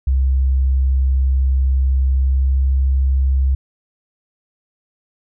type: tone with pitch glide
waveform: sine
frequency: 66 to 66.61 Hz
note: C2 to C2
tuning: +16 to +32 cents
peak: -12 dBFS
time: 0.07-3.55 s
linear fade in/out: 5 ms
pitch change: +16 cents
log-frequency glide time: 2.13-2.62 s
effects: none